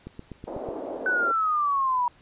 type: click train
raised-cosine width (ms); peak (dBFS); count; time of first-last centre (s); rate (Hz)
3; -24; 6; 0.07-0.688; 8.09
type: band-pass noise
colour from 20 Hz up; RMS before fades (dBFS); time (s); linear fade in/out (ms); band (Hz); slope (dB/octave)
white; -34; 0.47-1.32; 10; 300 to 640; 24
type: exponential sweep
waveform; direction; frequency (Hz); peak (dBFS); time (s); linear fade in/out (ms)
sine; down; 1518 to 960; -21; 1.06-2.08; 2
effects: pink hiss -57 dBFS RMS until 2.21 s + resampled to 8000 Hz